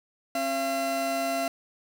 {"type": "tone pair together", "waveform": "40% pulse", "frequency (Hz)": [270, 680.4], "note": ["C#4", "F5"], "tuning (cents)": [-45, -45], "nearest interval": "octave + major third", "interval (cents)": 1600, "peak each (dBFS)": [-32, -26], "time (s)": [0.35, 1.48], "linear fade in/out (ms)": 2, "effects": []}